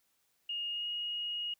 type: tone with pitch glide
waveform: sine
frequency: 2850 to 2878 Hz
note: F7 to F#7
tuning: +34 to -49 cents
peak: -34 dBFS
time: 0.49-1.54 s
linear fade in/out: 5 ms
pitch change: +17 cents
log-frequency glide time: 0.71-0.87 s
effects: white hiss -75 dBFS RMS until 1.59 s